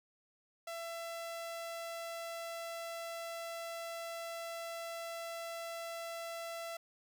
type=tone; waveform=sawtooth; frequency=670 Hz; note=E5; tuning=28 cents sharp; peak=-37 dBFS; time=0.67-6.77 s; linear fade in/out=5 ms; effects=none